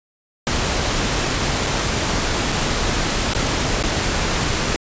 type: noise with dropouts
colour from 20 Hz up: pink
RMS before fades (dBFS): -20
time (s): 0.47-4.76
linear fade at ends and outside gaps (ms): 0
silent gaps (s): 1.665-1.669 / 2.519-2.523 / 3.335-3.349 / 3.827-3.837
effects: resampled to 16000 Hz